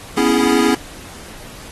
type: chord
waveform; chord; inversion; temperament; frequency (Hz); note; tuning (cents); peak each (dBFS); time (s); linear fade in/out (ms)
square; C# minor seventh; third; equal; 246.9 / 277.2 / 329.6 / 415.3; B3 / C#4 / E4 / G#4; 0 / 0 / 0 / 0; -19; 0.17-0.75; 5
effects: pink hiss -37 dBFS RMS until 1.71 s + AAC 32 kbps